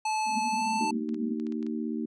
square tone with pitch glide, 867 to 882.2 Hz, A5 to A5, -26 to +4 cents, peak -27 dBFS, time 0.05-0.91 s, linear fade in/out 5 ms, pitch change +30 cents, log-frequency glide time 0.45-0.68 s
white band-pass noise, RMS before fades -37 dBFS, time 0.25-1.37 s, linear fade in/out 50 ms, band 210 to 240 Hz, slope 96 dB/octave
harmonic tone, 76.8 Hz, D#2, 22 cents flat, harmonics 3 / 4 / 5, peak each -31 / -34 / -39 dBFS, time 0.8-2.06 s, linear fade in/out 10 ms
clicks, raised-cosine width 0.2 ms, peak -33 dBFS, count 7, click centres 1.091 / 1.144 / 1.399 / 1.468 / 1.523 / 1.628 / 1.666 s
effects resampled to 22050 Hz

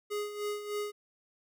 square tone with tremolo, 415.3 Hz, G#4, in tune, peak -32 dBFS, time 0.1-0.92 s, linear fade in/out 20 ms, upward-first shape sine, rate 3.3 Hz, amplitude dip 65%, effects none

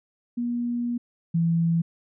sine tone pair in turn, 239.7 / 166.87 Hz, A#3 / E3, +48 / +21 cents, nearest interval tritone, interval 627 cents, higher first, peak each -24 / -19 dBFS, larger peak second, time 0.37-0.98 / 1.34-1.82 s, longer first, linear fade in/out 10 ms, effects none

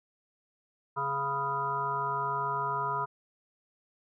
harmonic tone with a mistuned harmonic, 138.59 Hz, C#3, in tune, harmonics 1 / 3 / 5 / 7 / 9 / 10, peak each -41 / -40 / -41 / -31 / -34 / -40 dBFS, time 0.96-3.06 s, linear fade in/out 20 ms, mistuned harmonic 7, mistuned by +27 cents, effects none

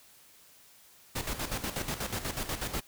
pink noise with tremolo, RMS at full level -33 dBFS, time 1.15-2.81 s, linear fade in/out 10 ms, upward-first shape square, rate 8.2 Hz, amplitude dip 65%, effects white hiss -58 dBFS RMS until 2.87 s

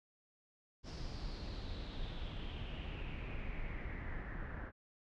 brown noise with low-pass filter sweep, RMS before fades -43 dBFS, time 0.83-4.72 s, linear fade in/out 50 ms, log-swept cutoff 5300 to 1600 Hz, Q 5.4, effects none

